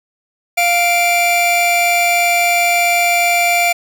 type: tone pair together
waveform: 45% pulse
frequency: 698.4 / 2349 Hz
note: F5 / D7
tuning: 0 / 0 cents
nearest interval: octave + major sixth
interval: 2100 cents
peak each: -14 dBFS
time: 0.57-3.73 s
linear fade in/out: 10 ms
effects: none